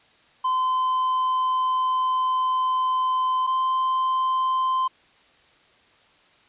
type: tone pair in turn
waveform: triangle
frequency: 1028 / 1038.1 Hz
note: C6 / C6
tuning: -31 / -14 cents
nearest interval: unison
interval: 17 cents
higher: second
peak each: -18 dBFS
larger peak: neither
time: 0.44-3.47 / 3.47-4.88 s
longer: first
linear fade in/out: 10 ms
effects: white hiss -57 dBFS RMS until 6.48 s + resampled to 8000 Hz